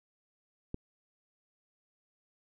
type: click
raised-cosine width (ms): 3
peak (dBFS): -23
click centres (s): 0.744
effects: none